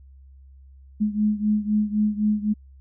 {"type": "beating tone pair", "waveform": "sine", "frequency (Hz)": [210, 213.9], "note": ["G#3", "A3"], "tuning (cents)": [19, -49], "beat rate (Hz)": 3.9, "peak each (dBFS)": [-21, -24], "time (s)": [1, 2.54], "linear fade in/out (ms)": 20, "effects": ["added 67 Hz sine -45 dBFS peak until 2.8 s"]}